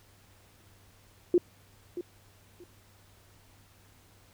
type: tone with echo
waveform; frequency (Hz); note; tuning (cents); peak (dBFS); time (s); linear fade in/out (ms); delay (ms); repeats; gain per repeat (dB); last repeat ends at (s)
sine; 352.1; F4; +14; -18; 1.34-1.38; 2; 630; 2; -14; 2.64
effects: added 98 Hz sine -61 dBFS peak until 4.33 s + pink hiss -61 dBFS RMS until 4.33 s